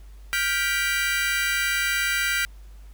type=chord; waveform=35% pulse; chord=G dominant seventh; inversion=third; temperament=just; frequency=1411.2 / 1568 / 1960 / 2352 Hz; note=F6 / G6 / B6 / D7; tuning=+18 / 0 / -14 / +2 cents; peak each=-26 dBFS; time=0.33-2.45 s; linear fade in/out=0 ms; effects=added 50 Hz sine -41 dBFS peak until 2.93 s + pink hiss -59 dBFS RMS until 2.93 s